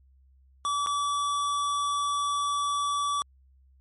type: tone with dropouts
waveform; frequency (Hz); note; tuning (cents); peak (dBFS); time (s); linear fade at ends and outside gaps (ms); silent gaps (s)
square; 1151; D6; -35; -26; 0.65-3.22; 0; 0.862-0.87
effects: added 66 Hz sine -56 dBFS peak until 3.8 s + MP3 48 kbps